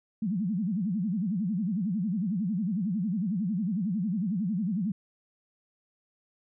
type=tone with vibrato; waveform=sine; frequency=196 Hz; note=G3; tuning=in tune; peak=-26 dBFS; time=0.22-4.92 s; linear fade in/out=5 ms; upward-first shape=sine; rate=11 Hz; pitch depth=260 cents each way; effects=none